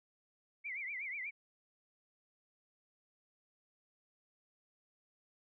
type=tone with vibrato; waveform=sine; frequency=2178 Hz; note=C#7; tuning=31 cents flat; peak=-39 dBFS; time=0.64-1.31 s; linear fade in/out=20 ms; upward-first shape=triangle; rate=8.2 Hz; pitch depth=190 cents each way; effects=none